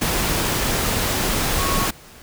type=tone in noise; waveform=sine; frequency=1104 Hz; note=C#6; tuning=7 cents flat; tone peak=-24 dBFS; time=1.58-1.87 s; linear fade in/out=10 ms; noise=pink; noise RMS=-21 dBFS; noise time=0.01-1.91 s; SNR=-6 dB; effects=pink hiss -44 dBFS RMS until 2.22 s